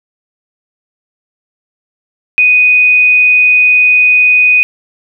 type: tone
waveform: sine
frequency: 2489 Hz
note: D#7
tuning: in tune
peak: -4 dBFS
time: 2.38-4.63 s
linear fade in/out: 0 ms
effects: none